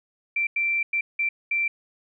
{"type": "tone bursts at uneven times", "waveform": "sine", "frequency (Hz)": 2349, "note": "D7", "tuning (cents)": 0, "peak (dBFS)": -21, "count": 5, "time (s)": [[0.36, 0.47], [0.56, 0.83], [0.93, 1.01], [1.19, 1.29], [1.51, 1.68]], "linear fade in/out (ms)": 5, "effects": []}